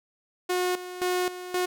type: tone with tremolo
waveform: sawtooth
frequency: 362.1 Hz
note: F#4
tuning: 37 cents flat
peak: -20 dBFS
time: 0.49-1.66 s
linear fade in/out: 10 ms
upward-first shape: square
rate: 1.9 Hz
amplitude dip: 75%
effects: none